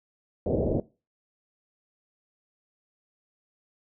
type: low-pass noise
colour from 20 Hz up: white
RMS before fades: -26 dBFS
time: 0.46-0.8 s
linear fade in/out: 2 ms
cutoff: 600 Hz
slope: 48 dB/octave
effects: noise-tail reverb RT60 0.3 s tail -20 dB re dry